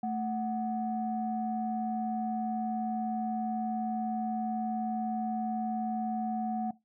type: tone pair together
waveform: sine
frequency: 221 / 740 Hz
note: A3 / F#5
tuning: +8 / 0 cents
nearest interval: octave + major sixth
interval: 2092 cents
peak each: -32 / -32 dBFS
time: 0.03-6.71 s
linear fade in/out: 5 ms
effects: noise-tail reverb RT60 0.2 s tail -19 dB re dry + tanh soft clip ceiling -22 dBFS